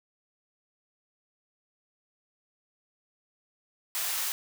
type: high-pass noise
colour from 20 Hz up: white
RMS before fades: -31 dBFS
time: 3.95-4.32 s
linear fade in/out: 0 ms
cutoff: 790 Hz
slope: 12 dB/octave
effects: none